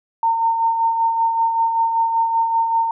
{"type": "tone with tremolo", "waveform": "sine", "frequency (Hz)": 912, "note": "A#5", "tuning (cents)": -38, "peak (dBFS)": -13, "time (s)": [0.23, 2.91], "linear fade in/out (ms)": 2, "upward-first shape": "sine", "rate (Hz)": 5.2, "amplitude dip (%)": 45, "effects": []}